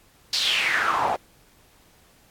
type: noise with band-pass filter sweep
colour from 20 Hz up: pink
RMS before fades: -23 dBFS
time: 0.33-1.16 s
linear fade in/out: 2 ms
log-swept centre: 4700 to 690 Hz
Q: 5.2
effects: pink hiss -57 dBFS RMS until 2.3 s + AAC 64 kbps